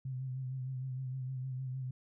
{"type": "tone with vibrato", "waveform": "sine", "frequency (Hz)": 130, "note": "C3", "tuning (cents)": -11, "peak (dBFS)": -36, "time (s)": [0.05, 1.91], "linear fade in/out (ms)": 5, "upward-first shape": "sine", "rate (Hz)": 6.5, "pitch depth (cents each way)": 41, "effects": []}